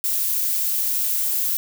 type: noise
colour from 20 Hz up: violet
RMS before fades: -22 dBFS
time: 0.04-1.57 s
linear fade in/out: 0 ms
effects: none